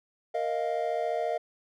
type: chord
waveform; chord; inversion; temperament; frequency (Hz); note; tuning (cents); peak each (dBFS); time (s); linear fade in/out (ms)
triangle; Bb suspended fourth; none; equal with one note detuned; 466.2 / 624.1 / 698.5; Bb4 / Eb5 / F5; 0 / +5 / 0; -31 / -29 / -29; 0.34-1.38; 10
effects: none